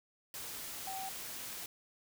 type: tone in noise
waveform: sine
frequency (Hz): 768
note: G5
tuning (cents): -36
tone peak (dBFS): -40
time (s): 0.87-1.09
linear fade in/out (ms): 2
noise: white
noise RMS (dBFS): -44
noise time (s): 0.34-1.66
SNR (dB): +1
effects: none